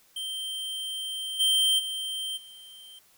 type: tone with level steps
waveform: square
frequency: 3136 Hz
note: G7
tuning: in tune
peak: -32 / -21 / -31 / -46 dBFS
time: 0.16-2.99 s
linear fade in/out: 5 ms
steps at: 1.39 / 1.78 / 2.36 s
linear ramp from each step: 20 ms
effects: white hiss -61 dBFS RMS until 3.17 s